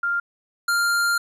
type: tone pair in turn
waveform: sine / square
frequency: 1396.9 / 1396.9 Hz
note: F6 / F6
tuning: 0 / 0 cents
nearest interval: unison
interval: 0 cents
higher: neither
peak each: -20 / -19 dBFS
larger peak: second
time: 0.03-0.2 / 0.68-1.18 s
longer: second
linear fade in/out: 5 ms
effects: resampled to 32000 Hz + 10-bit